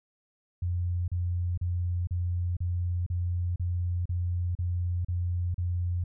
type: tone bursts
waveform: sine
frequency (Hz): 88.2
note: F2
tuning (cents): +18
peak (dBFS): -26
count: 11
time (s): 0.62-6.04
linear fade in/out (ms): 5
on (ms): 460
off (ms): 36
effects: none